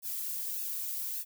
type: noise with flanger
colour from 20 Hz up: violet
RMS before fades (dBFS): -36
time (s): 0.02-1.25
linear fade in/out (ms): 50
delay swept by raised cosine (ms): 1.1 to 2.9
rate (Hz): 1.7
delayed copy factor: +0.9
effects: none